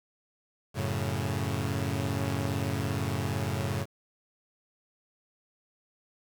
sawtooth chord, F# minor, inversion none, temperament equal, 92.5 / 110 / 138.59 Hz, F#2 / A2 / C#3, 0 / 0 / 0 cents, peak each -29 dBFS, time 0.74-3.86 s, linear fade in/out 50 ms, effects 8-bit

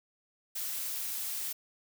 blue noise, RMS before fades -36 dBFS, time 0.55-1.53 s, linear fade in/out 10 ms, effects none

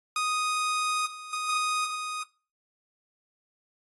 sawtooth tone with level steps, 1244.5 Hz, D#6, in tune, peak -22 / -36 / -26 / -22 / -28 dBFS, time 0.16-2.23 s, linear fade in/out 2 ms, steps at 1.06 / 1.33 / 1.49 / 1.85 s, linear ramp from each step 2 ms, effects noise-tail reverb RT60 0.4 s tail -24 dB re dry + AAC 32 kbps

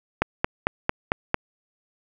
click train, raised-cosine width 0.5 ms, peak -4 dBFS, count 6, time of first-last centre 0.22-1.344 s, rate 4.45 Hz, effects none

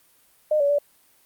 sine tone with pitch steps, 610 / 569 / 579 Hz, D#5 / C#5 / D5, -34 / +45 / -25 cents, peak -17 dBFS, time 0.51-0.786 s, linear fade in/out 5 ms, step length 92 ms, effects white hiss -59 dBFS RMS until 1.25 s + Opus 32 kbps

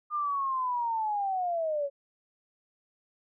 sine linear sweep, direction down, 1215 to 550 Hz, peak -27 dBFS, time 0.1-1.9 s, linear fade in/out 50 ms, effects none

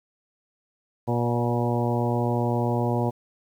harmonic tone with a mistuned harmonic, 119.9 Hz, A#2, 49 cents sharp, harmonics 1 / 2 / 3 / 4 / 5 / 6 / 7 / 8, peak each -25 / -28 / -30 / -31 / -32 / -33 / -33 / -34 dBFS, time 1.07-3.11 s, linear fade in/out 20 ms, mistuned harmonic 5, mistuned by -22 cents, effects 9-bit

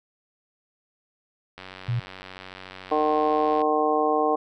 click train, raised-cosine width 0.3 ms, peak -23 dBFS, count 192, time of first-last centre 1.58-3.616 s, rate 93.8 Hz
sine tone, 120 Hz, B2, 49 cents flat, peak -22 dBFS, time 1.88-2 s, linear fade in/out 10 ms
harmonic tone, 152.5 Hz, D#3, 34 cents flat, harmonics 2 / 3 / 4 / 5 / 6 / 7, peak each -28 / -24 / -28 / -24 / -36 / -27 dBFS, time 2.91-4.36 s, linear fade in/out 10 ms
effects none

